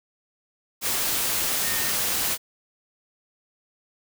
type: tone in noise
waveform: sine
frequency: 1830 Hz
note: A#6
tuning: 32 cents flat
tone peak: -33 dBFS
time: 1.61-1.93 s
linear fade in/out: 50 ms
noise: white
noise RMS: -25 dBFS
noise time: 0.81-2.38 s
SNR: -11 dB
effects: none